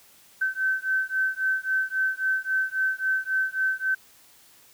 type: beating tone pair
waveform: sine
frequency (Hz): 1536 / 1539.7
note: G6 / G6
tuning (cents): -36 / -32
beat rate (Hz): 3.7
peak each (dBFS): -26 / -26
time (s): 0.41-3.95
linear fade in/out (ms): 10
effects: white hiss -55 dBFS RMS until 4.73 s